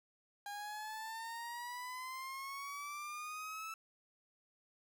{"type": "exponential sweep", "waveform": "30% pulse", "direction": "up", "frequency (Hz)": [810, 1318.5], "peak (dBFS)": -40, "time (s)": [0.46, 3.74], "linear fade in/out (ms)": 2, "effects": []}